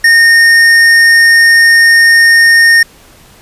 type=tone with hard clipping; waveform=sine; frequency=1838 Hz; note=A#6; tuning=25 cents flat; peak=-4 dBFS; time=0.04-2.83 s; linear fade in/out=5 ms; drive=10 dB; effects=pink hiss -40 dBFS RMS until 3.41 s + resampled to 32000 Hz